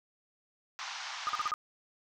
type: band-pass noise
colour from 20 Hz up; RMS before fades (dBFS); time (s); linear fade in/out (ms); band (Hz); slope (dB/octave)
pink; -41; 0.79-1.51; 0; 790 to 6300; 48
type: tone bursts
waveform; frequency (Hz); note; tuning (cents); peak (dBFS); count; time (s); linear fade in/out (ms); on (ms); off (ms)
sine; 1228; D#6; -23; -28; 5; 1.27-1.539; 0; 21; 41
effects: none

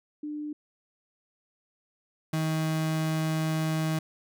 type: tone pair in turn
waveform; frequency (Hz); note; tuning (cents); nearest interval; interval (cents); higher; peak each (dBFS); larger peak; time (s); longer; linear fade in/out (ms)
sine / 35% pulse; 298.8 / 158.28; D4 / D#3; +30 / +30; major seventh; 1100; first; -32 / -24; second; 0.23-0.53 / 2.33-3.99; second; 5
effects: none

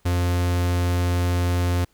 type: tone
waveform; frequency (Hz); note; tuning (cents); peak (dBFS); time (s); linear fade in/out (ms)
45% pulse; 88.3; F2; +20; -19; 0.05-1.85; 10
effects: pink hiss -63 dBFS RMS until 1.93 s

